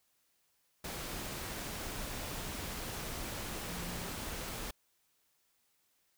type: tone in noise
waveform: sine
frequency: 174.61 Hz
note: F3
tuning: in tune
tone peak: -45 dBFS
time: 3.69-4.08 s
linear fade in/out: 5 ms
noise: pink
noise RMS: -41 dBFS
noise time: 0.84-4.71 s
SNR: -7 dB
effects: white hiss -75 dBFS RMS until 6.17 s